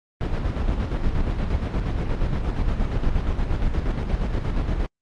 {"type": "noise with tremolo", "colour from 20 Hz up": "brown", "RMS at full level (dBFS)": -21, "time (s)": [0.21, 4.86], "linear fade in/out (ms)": 0, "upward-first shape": "square", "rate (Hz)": 8.5, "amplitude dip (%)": 40, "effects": ["low-pass 4000 Hz 12 dB/octave", "Opus 24 kbps"]}